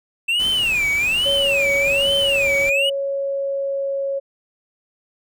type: tone with vibrato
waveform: triangle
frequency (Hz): 2637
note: E7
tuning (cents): 0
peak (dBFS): -15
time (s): 0.28-2.9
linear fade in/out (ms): 10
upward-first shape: sine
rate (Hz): 1.2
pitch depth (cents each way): 270
type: noise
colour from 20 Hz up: pink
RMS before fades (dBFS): -34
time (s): 0.39-2.7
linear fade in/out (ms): 10
type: tone with pitch glide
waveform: sine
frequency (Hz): 557 to 550.6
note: C#5 to C#5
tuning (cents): +8 to -12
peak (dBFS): -20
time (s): 1.25-4.2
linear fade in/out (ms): 20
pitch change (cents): -20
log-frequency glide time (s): 1.85-4.03
effects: none